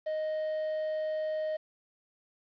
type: tone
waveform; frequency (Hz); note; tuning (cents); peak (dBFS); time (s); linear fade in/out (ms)
triangle; 622; D#5; -1; -28; 0.06-1.57; 10
effects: resampled to 11025 Hz + 10-bit